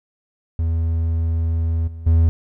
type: tone with level steps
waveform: triangle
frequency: 82.1 Hz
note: E2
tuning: 6 cents flat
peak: -15 / -28 / -9 dBFS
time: 0.59-2.29 s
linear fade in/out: 0 ms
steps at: 1.87 / 2.06 s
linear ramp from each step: 10 ms
effects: none